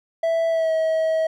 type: tone with pitch glide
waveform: triangle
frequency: 659.3 to 640.9 Hz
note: E5 to E5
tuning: 0 to -49 cents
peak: -16 dBFS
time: 0.23-1.27 s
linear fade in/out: 5 ms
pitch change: -49 cents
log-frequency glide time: 0.49-0.72 s
effects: none